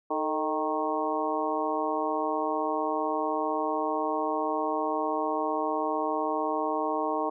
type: harmonic tone with a mistuned harmonic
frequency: 155.56 Hz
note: D#3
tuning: in tune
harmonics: 2 / 3 / 4 / 5 / 6 / 7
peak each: -33 / -33 / -33 / -33 / -33 / -33 dBFS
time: 0.1-7.3 s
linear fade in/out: 10 ms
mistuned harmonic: 3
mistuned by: -77 cents
effects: none